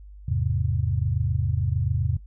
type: chord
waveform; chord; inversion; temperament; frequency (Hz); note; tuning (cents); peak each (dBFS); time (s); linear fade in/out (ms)
sine; E augmented; none; equal; 82.41 / 103.83 / 130.81; E2 / G#2 / B#2; 0 / 0 / 0; -26; 0.28-2.17; 5
effects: noise-tail reverb RT60 0.1 s tail -18 dB re dry + added 50 Hz sine -41 dBFS peak until 2.26 s